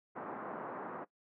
white band-pass noise, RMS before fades -43 dBFS, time 0.15-1.05 s, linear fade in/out 20 ms, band 170 to 1300 Hz, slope 24 dB/octave, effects noise-tail reverb RT60 0.1 s tail -18 dB re dry + low-pass 2000 Hz 12 dB/octave

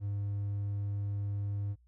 triangle tone, 101.2 Hz, G#2, 44 cents flat, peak -29 dBFS, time 0-1.76 s, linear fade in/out 50 ms, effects tanh soft clip ceiling -25 dBFS + added 60 Hz sine -61 dBFS peak until 1.87 s

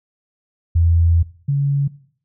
sine tone pair in turn, 84 / 140.74 Hz, E2 / C#3, +33 / +27 cents, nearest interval major sixth, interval 894 cents, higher second, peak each -11 / -14 dBFS, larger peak first, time 0.75-1.23 / 1.48-1.88 s, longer first, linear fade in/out 10 ms, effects noise-tail reverb RT60 0.6 s tail -19 dB re dry

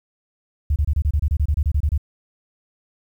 sine tone bursts, 73.5 Hz, D2, 2 cents sharp, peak -15 dBFS, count 15, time 0.7-1.978 s, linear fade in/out 5 ms, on 60 ms, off 27 ms, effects 9-bit

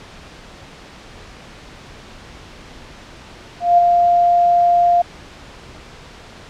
sine tone with ADSR envelope, 698.5 Hz, F5, in tune, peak -6 dBFS, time 3.6-5.02 s, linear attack 180 ms, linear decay 10 ms, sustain -4 dB, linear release 7 ms, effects pink hiss -39 dBFS RMS until 6.49 s + low-pass 5000 Hz 12 dB/octave

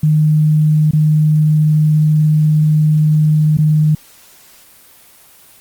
sine tone with dropouts, 153.4 Hz, D#3, 24 cents flat, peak -8 dBFS, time 0.03-3.95 s, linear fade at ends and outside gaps 5 ms, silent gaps 0.911-0.932 / 3.572-3.585 s, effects white hiss -44 dBFS RMS until 5.6 s + Opus 24 kbps

